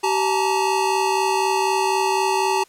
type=tone cluster; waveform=square; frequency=384.4 / 859 / 923 Hz; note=G4 / A5 / A#5; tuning=-34 / -42 / -17 cents; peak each=-23 dBFS; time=0.03-2.64 s; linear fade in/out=10 ms; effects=white hiss -54 dBFS RMS until 2.68 s + low-pass 10000 Hz 12 dB/octave